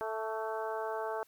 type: harmonic tone with a mistuned harmonic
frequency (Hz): 220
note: A3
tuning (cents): 0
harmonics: 2 / 3 / 4 / 5 / 6 / 7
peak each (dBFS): -38 / -39 / -39 / -44 / -46 / -46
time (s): 0.01-1.23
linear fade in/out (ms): 0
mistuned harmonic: 5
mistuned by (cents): +27
effects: white hiss -67 dBFS RMS until 1.27 s